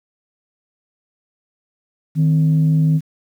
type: tone pair together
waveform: sine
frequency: 156.18 / 261.6 Hz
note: D#3 / C4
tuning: +7 / 0 cents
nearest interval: major sixth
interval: 893 cents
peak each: -11 / -23 dBFS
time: 2.15-3.01 s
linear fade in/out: 50 ms
effects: tanh soft clip ceiling -6 dBFS + 8-bit